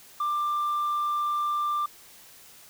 sine tone, 1186 Hz, D6, 17 cents sharp, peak -22 dBFS, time 0.2-1.86 s, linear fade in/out 5 ms, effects tanh soft clip ceiling -23 dBFS + white hiss -51 dBFS RMS until 2.69 s

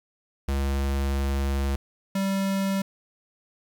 square tone pair in turn, 68.8 / 194.6 Hz, C#2 / G3, -12 / -12 cents, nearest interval octave + tritone, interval 1800 cents, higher second, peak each -24 dBFS, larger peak neither, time 0.48-1.76 / 2.15-2.82 s, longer first, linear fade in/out 5 ms, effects 9-bit

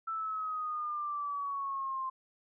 sine exponential sweep, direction down, 1330 to 1046.5 Hz, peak -33 dBFS, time 0.07-2.1 s, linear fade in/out 10 ms, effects none

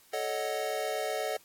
square chord, D# half-diminished seventh, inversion second, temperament equal with one note detuned, 436 / 554.4 / 622.3 / 740 Hz, A4 / C#5 / D#5 / F#5, -16 / 0 / 0 / 0 cents, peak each -37 / -38 / -36 / -37 dBFS, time 0.13-1.37 s, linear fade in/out 5 ms, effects white hiss -60 dBFS RMS until 1.44 s + AAC 64 kbps

